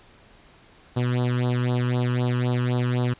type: tone with flanger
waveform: sawtooth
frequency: 123.47 Hz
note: B2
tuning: in tune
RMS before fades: -23 dBFS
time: 0.96-3.14 s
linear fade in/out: 10 ms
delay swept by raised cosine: 0.21 to 0.71 ms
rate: 3.9 Hz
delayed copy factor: +0.95
effects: pink hiss -53 dBFS RMS until 3.19 s + resampled to 8000 Hz